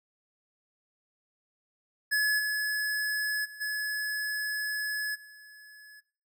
square tone with level steps, 1703 Hz, G#6, 43 cents sharp, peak -24 / -28 / -44 / -30 / -49 dBFS, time 2.11-6.01 s, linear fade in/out 20 ms, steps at 2.38 / 3.44 / 3.6 / 5.14 s, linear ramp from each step 20 ms, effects noise-tail reverb RT60 0.5 s tail -21 dB re dry

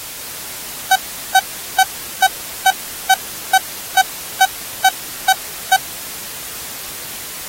30% pulse tone bursts, 762 Hz, G5, 49 cents flat, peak -4 dBFS, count 12, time 0.91-5.764 s, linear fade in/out 5 ms, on 47 ms, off 390 ms, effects white hiss -29 dBFS RMS until 7.48 s + AAC 48 kbps

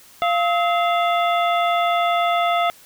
harmonic tone with a mistuned harmonic, 693 Hz, F5, 14 cents flat, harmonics 1 / 2 / 3 / 4 / 5, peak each -18 / -22 / -27 / -33 / -30 dBFS, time 0.22-2.7 s, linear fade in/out 0 ms, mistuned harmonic 2, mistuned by -130 cents, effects white hiss -48 dBFS RMS until 2.85 s

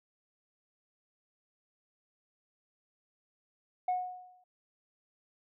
sine tone with exponential decay, 730 Hz, F#5, 24 cents flat, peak -24 dBFS, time 3.88-4.44 s, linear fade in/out 5 ms, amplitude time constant 120 ms, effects tanh soft clip ceiling -25 dBFS

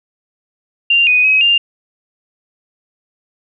sine tone with pitch steps, 2783 / 2488 / 2543 / 2797 Hz, F7 / D#7 / D#7 / F7, -7 / -1 / +37 / +2 cents, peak -8 dBFS, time 0.9-1.58 s, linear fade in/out 5 ms, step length 170 ms, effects none

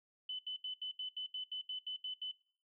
sine tone bursts, 3016 Hz, F#7, 32 cents sharp, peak -38 dBFS, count 12, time 0.29-2.315 s, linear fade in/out 5 ms, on 100 ms, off 75 ms, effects noise-tail reverb RT60 0.5 s tail -21 dB re dry

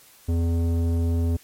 square tone with low-pass filter, 84 Hz, E2, 33 cents sharp, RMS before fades -22 dBFS, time 0.28-1.37 s, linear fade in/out 10 ms, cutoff 390 Hz, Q 0.88, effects white hiss -52 dBFS RMS until 1.43 s + MP3 64 kbps

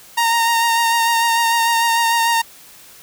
sawtooth tone with vibrato, 925 Hz, A#5, 14 cents flat, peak -10 dBFS, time 0.17-2.42 s, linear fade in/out 10 ms, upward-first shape triangle, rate 6.7 Hz, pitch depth 26 cents each way, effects white hiss -43 dBFS RMS until 3.02 s

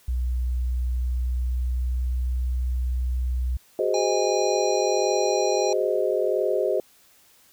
sine tone with pitch glide, 61.74 to 62.46 Hz, B1 to B1, 0 to +20 cents, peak -22 dBFS, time 0.08-3.57 s, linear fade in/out 5 ms, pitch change +20 cents, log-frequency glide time 0.93-2.32 s
sine chord, Ab dominant seventh, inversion third, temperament just, 373.8 / 415.3 / 519.1 / 623 Hz, Gb4 / Ab4 / C5 / Eb5, +18 / 0 / -14 / +2 cents, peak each -26 dBFS, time 3.79-6.8 s, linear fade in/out 2 ms
harmonic tone, 818 Hz, G#5, 26 cents flat, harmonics 1 / 3 / 5 / 7 / 9, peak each -28 / -39 / -34 / -33 / -42 dBFS, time 3.94-5.73 s, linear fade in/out 2 ms
effects white hiss -57 dBFS RMS until 7.52 s

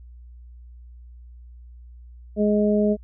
harmonic tone, 209 Hz, G#3, 11 cents sharp, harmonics 1 / 2 / 3, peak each -19 / -22 / -24 dBFS, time 2.36-2.97 s, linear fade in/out 50 ms, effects added 60 Hz sine -41 dBFS peak until 3.03 s

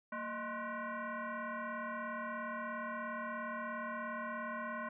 sine tone with frequency modulation, 230 Hz, A#3, 23 cents flat, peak -38 dBFS, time 0.12-4.89 s, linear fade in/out 5 ms, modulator 423 Hz, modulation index 3.7, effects none

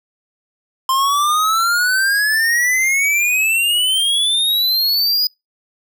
square exponential sweep, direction up, 1044 to 4978 Hz, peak -14 dBFS, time 0.89-5.27 s, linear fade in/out 2 ms, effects noise-tail reverb RT60 0.2 s tail -26 dB re dry

